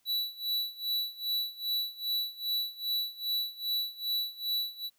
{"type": "tone with tremolo", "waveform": "square", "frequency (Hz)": 3942, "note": "B7", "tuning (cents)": -4, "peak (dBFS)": -28, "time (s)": [0.05, 4.9], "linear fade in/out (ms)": 50, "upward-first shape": "sine", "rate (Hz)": 2.5, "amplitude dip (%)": 90, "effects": ["white hiss -72 dBFS RMS until 4.98 s"]}